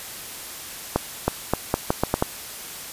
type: accelerating click train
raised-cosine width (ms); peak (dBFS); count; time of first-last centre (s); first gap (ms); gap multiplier
1; -4; 8; 0.96-2.224; 320; 0.8
effects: white hiss -36 dBFS RMS until 2.92 s + resampled to 32000 Hz